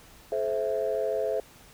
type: chord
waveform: sine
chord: A minor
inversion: none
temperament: equal with one note detuned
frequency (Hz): 429.5 / 523.3 / 659.3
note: A4 / C5 / E5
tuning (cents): -42 / 0 / 0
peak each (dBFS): -29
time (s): 0.32-1.4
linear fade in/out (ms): 2
effects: tanh soft clip ceiling -18 dBFS + pink hiss -53 dBFS RMS until 1.73 s